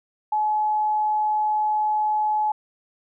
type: tone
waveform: sine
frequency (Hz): 852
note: G#5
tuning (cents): +44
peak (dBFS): -19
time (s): 0.32-2.52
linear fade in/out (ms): 5
effects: none